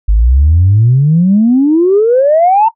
sine exponential sweep, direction up, 49 to 920 Hz, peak -4 dBFS, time 0.08-2.69 s, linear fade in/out 10 ms, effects noise-tail reverb RT60 0.1 s tail -17 dB re dry + tanh soft clip ceiling 0 dBFS

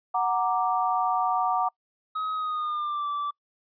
sine chord, Gb augmented, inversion none, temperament equal, 740 / 932.3 / 1174.7 Hz, Gb5 / Bb5 / D6, 0 / 0 / 0 cents, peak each -25 / -28 / -27 dBFS, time 0.14-1.69 s, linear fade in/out 10 ms
triangle tone with pitch glide, 1268 to 1162.8 Hz, D#6 to D6, +32 to -18 cents, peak -25 dBFS, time 2.15-3.31 s, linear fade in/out 10 ms, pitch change -150 cents, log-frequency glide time 2.34-3.08 s
effects noise-tail reverb RT60 0.1 s tail -26 dB re dry + resampled to 11025 Hz

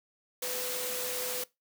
sine tone in noise, 500 Hz, B4, 21 cents sharp, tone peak -38 dBFS, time 0.42-1.44 s, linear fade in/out 5 ms, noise white, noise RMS -35 dBFS, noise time 0.42-1.44 s, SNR -6 dB, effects noise-tail reverb RT60 0.2 s tail -21 dB re dry + high-pass 200 Hz 12 dB/octave

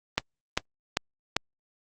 click train, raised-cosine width 0.2 ms, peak -5 dBFS, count 4, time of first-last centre 0.18-1.366 s, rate 2.53 Hz, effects Opus 32 kbps

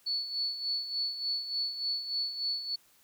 sine tone with tremolo, 4435 Hz, C#8, in tune, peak -28 dBFS, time 0.06-2.76 s, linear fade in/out 10 ms, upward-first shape sine, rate 3.4 Hz, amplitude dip 65%, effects white hiss -64 dBFS RMS until 3.03 s

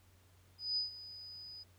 sine tone with ADSR envelope, 4978 Hz, D#8, in tune, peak -31 dBFS, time 0.58-1.64 s, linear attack 190 ms, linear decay 130 ms, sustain -16 dB, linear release 20 ms, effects added 91 Hz sine -64 dBFS peak until 1.78 s + pink hiss -69 dBFS RMS until 1.78 s

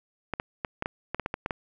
clicks, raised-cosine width 0.5 ms, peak -14 dBFS, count 11, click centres 0.337 / 0.399 / 0.648 / 0.824 / 0.859 / 1.146 / 1.197 / 1.261 / 1.341 / 1.461 / 1.508 s, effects none

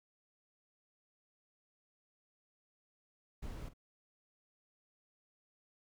brown noise with echo, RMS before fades -44 dBFS, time 3.42-3.69 s, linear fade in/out 10 ms, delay 47 ms, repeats 1, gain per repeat -14 dB, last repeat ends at 3.737 s, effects none

